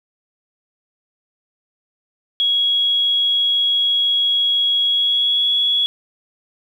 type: tone with pitch glide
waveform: sine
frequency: 3322 to 3364 Hz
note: G#7 to G#7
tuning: 0 to +22 cents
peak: -14 dBFS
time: 2.4-5.86 s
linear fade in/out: 0 ms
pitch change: +22 cents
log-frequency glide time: 4.85-5.52 s
effects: 8-bit